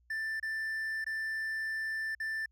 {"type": "tone with dropouts", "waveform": "triangle", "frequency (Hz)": 1772, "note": "A6", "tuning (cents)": 12, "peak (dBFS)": -31, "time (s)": [0.1, 2.46], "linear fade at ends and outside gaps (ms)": 5, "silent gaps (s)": [[0.399, 0.427], [1.044, 1.064], [2.15, 2.2]], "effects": ["added 60 Hz sine -65 dBFS peak until 2.51 s"]}